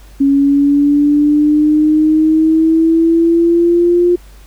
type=exponential sweep; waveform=sine; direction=up; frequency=276.2 to 353.4 Hz; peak=-7 dBFS; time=0.2-4.16 s; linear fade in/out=10 ms; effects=added 50 Hz sine -36 dBFS peak until 4.46 s + pink hiss -46 dBFS RMS until 4.46 s